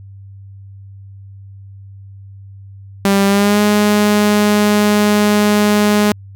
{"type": "tone with pitch glide", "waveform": "sawtooth", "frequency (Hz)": [197.8, 208.2], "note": ["G3", "G#3"], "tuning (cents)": [16, 5], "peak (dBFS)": -6, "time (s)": [3.05, 6.12], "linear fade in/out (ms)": 0, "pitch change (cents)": 89, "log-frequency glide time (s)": [3.27, 3.6], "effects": ["added 98 Hz sine -33 dBFS peak until 6.35 s"]}